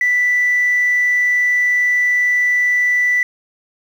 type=tone; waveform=sine; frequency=1975.5 Hz; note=B6; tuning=in tune; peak=-11 dBFS; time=0.01-3.23 s; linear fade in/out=2 ms; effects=tanh soft clip ceiling -8 dBFS + 7-bit